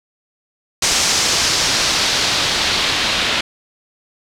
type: noise with low-pass filter sweep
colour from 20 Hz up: white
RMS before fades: -17 dBFS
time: 0.82-3.41 s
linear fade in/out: 5 ms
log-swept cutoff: 6400 to 3500 Hz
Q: 1.5
effects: none